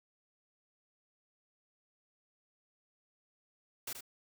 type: noise with echo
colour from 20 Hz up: white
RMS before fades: -40 dBFS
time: 3.87-3.93 s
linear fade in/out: 5 ms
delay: 78 ms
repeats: 1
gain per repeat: -7 dB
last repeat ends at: 4.008 s
effects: none